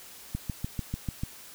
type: click train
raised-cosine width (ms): 5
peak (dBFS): -18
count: 7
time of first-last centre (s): 0.35-1.235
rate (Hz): 6.78
effects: white hiss -48 dBFS RMS until 1.54 s